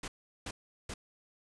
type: noise bursts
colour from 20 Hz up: pink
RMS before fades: -40 dBFS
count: 3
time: 0.03-0.94 s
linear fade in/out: 5 ms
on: 50 ms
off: 380 ms
effects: resampled to 22050 Hz